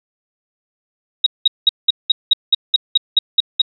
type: tone bursts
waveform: sine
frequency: 3800 Hz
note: A#7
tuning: 33 cents sharp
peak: -7 dBFS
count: 12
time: 1.24-3.618 s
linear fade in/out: 5 ms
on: 24 ms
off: 190 ms
effects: none